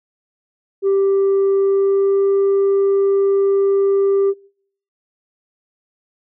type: tone with pitch glide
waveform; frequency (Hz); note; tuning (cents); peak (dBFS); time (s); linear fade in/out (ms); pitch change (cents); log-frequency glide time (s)
sine; 392 to 394.5; G4 to G4; 0 to +11; -10; 0.82-4.34; 50; +11; 1.56-2.27
effects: noise-tail reverb RT60 0.6 s tail -25 dB re dry + tanh soft clip ceiling -11 dBFS